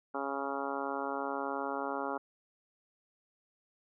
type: harmonic tone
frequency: 138.59 Hz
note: C#3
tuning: in tune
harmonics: 2 / 3 / 4 / 5 / 6 / 7 / 8 / 9 / 10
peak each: -41 / -41 / -41 / -43 / -40 / -43 / -43 / -44 / -43 dBFS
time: 0.14-2.18 s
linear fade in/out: 10 ms
effects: none